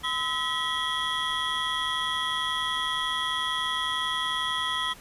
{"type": "tone cluster", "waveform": "triangle", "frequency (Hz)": [1018, 1290, 1940, 3221, 3372], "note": ["C6", "E6", "B6", "G7", "G#7"], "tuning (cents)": [-48, -38, -31, 46, 26], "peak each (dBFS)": -31, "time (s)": [0.03, 4.94], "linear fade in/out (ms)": 20, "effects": ["pink hiss -49 dBFS RMS until 5 s", "resampled to 32000 Hz"]}